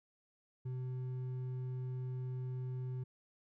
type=tone with hard clipping; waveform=triangle; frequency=127.4 Hz; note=C3; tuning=46 cents flat; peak=-39 dBFS; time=0.65-3.04 s; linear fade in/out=10 ms; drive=8 dB; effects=none